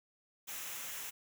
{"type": "noise with comb filter", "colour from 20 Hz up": "white", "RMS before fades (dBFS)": -43, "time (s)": [0.47, 1.11], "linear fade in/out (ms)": 20, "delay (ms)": 0.22, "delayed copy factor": -0.5, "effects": []}